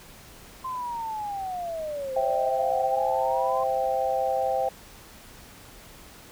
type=linear two-way sweep; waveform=sine; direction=down then up; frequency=1046.5 to 518 to 1046.5 Hz; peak=-29 dBFS; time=0.64-3.64 s; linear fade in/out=10 ms; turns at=2.14 s
type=chord; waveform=sine; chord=C major; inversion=none; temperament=equal; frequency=523.3 / 659.3 / 784 Hz; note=C5 / E5 / G5; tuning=0 / 0 / 0 cents; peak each=-27 / -29 / -26 dBFS; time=2.16-4.69 s; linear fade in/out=5 ms
effects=pink hiss -48 dBFS RMS until 6.31 s